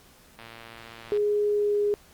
click train, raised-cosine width 0.3 ms, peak -27 dBFS, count 91, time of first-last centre 0.39-1.173 s, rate 115 Hz
sine tone with pitch glide, 415.3 to 412.4 Hz, G#4 to G#4, 0 to -12 cents, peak -21 dBFS, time 1.12-1.94 s, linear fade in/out 0 ms, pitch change -12 cents, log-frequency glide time 1.47-1.76 s
effects pink hiss -55 dBFS RMS until 2.13 s + Opus 48 kbps

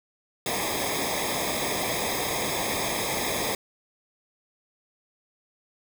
pink noise with comb filter, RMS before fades -28 dBFS, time 0.46-3.55 s, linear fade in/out 2 ms, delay 0.69 ms, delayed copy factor -0.95, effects none

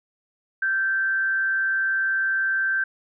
sine tone with frequency modulation, 1560 Hz, G6, 9 cents flat, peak -20 dBFS, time 0.62-2.84 s, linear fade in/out 5 ms, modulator 174 Hz, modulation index 0.25, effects none

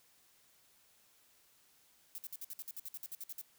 violet noise bursts, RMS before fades -44 dBFS, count 15, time 2.15-3.413 s, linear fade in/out 0 ms, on 31 ms, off 57 ms, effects white hiss -68 dBFS RMS until 3.58 s

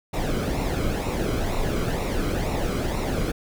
brown noise with flanger, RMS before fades -25 dBFS, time 0.13-3.32 s, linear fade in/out 10 ms, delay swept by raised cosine 0.62 to 1.13 ms, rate 2.1 Hz, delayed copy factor -0.6, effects none

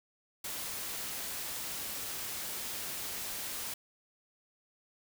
white noise, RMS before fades -39 dBFS, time 0.44-3.74 s, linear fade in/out 5 ms, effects none

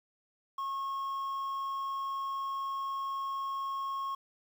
triangle tone with quantisation, 1089 Hz, C#6, 31 cents flat, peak -31 dBFS, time 0.58-4.15 s, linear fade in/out 5 ms, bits 10, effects none

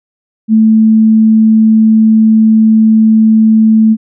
sine tone, 220 Hz, A3, in tune, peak -3 dBFS, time 0.48-3.97 s, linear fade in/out 50 ms, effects none

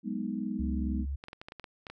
sine chord, G# minor seventh, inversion third, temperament equal, 185 / 207.7 / 246.9 / 311.1 Hz, F#3 / G#3 / B3 / D#4, 0 / 0 / 0 / 0 cents, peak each -40 / -34 / -36 / -39 dBFS, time 0.03-1.06 s, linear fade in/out 50 ms
sine tone, 69.3 Hz, C#2, in tune, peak -31 dBFS, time 0.59-1.16 s, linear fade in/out 10 ms
clicks, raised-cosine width 0.3 ms, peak -27 dBFS, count 10, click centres 1.239 / 1.284 / 1.331 / 1.415 / 1.485 / 1.521 / 1.597 / 1.642 / 1.868 / 1.9 s
effects none

